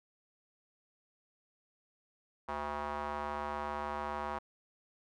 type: tone with band-pass filter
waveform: square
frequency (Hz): 73.5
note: D2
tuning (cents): +2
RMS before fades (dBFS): -38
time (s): 2.48-4.39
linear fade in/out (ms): 10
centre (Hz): 980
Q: 2.5
effects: none